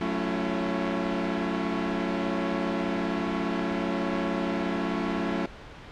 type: chord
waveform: sawtooth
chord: F# minor seventh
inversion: none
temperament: equal with one note detuned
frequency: 185 / 220 / 277.2 / 338.3 Hz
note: F#3 / A3 / C#4 / E4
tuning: 0 / 0 / 0 / +45 cents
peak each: -28 dBFS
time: 0.01-5.46 s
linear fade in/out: 2 ms
effects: pink hiss -44 dBFS RMS until 5.91 s + low-pass 3000 Hz 12 dB/octave